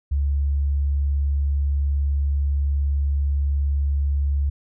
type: tone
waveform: sine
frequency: 70.6 Hz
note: C#2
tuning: 32 cents sharp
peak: -18 dBFS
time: 0.11-4.5 s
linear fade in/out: 10 ms
effects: none